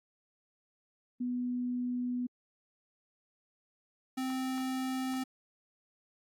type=tone pair in turn; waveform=sine / square; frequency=246.9 / 260.2 Hz; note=B3 / C4; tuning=0 / -9 cents; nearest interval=minor second; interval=91 cents; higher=second; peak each=-31 / -33 dBFS; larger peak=first; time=1.2-2.27 / 4.17-5.24 s; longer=neither; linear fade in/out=10 ms; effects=AAC 64 kbps